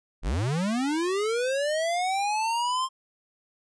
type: linear sweep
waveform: square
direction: up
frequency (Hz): 30.87 to 1062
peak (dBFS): -25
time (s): 0.22-2.89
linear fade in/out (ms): 50
effects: resampled to 22050 Hz